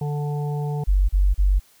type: harmonic tone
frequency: 146.83 Hz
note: D3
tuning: in tune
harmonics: 1 / 3 / 5 / 6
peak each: -23 / -33 / -37 / -39 dBFS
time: 0.01-0.84 s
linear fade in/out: 5 ms
type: tone bursts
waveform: sine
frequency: 47.74 Hz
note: G1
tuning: 45 cents flat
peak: -14 dBFS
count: 3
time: 0.87-1.598 s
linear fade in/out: 20 ms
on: 220 ms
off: 34 ms
effects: white hiss -56 dBFS RMS until 1.8 s